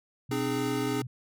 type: tone with vibrato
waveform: sine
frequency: 125.6 Hz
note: B2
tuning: 30 cents sharp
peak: -35 dBFS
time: 0.29-1.07 s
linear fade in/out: 5 ms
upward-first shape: sine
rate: 7.3 Hz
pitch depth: 23 cents each way
type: chord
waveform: square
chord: Ab major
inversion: first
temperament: equal with one note detuned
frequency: 261.6 / 304 / 415.3 Hz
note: C4 / Eb4 / Ab4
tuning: 0 / -40 / 0 cents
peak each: -33 dBFS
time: 0.31-1.02 s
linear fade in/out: 5 ms
effects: none